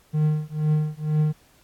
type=tone with tremolo; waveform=triangle; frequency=153 Hz; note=D#3; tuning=29 cents flat; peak=-14 dBFS; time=0.13-1.33 s; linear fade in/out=20 ms; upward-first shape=triangle; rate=2.1 Hz; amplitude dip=100%; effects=pink hiss -58 dBFS RMS until 1.63 s + AAC 64 kbps